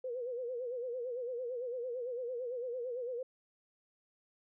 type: tone with vibrato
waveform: sine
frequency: 492.2 Hz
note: B4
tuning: 6 cents flat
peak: -36 dBFS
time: 0.04-3.23 s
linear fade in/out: 5 ms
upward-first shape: sine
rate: 8.9 Hz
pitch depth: 94 cents each way
effects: none